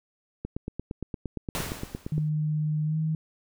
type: click train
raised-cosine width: 3 ms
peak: -19 dBFS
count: 16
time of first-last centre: 0.45-2.18 s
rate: 8.67 Hz
type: noise with exponential decay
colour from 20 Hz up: pink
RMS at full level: -29 dBFS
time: 1.55-2.29 s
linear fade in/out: 0 ms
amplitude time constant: 160 ms
type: tone with pitch glide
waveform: sine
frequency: 152.8 to 157.55 Hz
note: D#3 to D#3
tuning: -31 to +22 cents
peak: -24 dBFS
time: 2.12-3.15 s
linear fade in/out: 2 ms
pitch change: +53 cents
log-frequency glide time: 2.85-2.97 s
effects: none